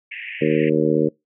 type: band-pass noise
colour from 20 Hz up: pink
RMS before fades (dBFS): -33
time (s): 0.11-0.7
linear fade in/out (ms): 10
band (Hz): 1800 to 2800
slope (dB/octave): 96
type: harmonic tone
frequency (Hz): 77.1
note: D#2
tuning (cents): -15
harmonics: 2 / 3 / 4 / 5 / 6 / 7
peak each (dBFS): -24 / -23 / -21 / -22 / -20 / -26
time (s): 0.41-1.09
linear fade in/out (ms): 10
effects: noise-tail reverb RT60 0.2 s tail -25 dB re dry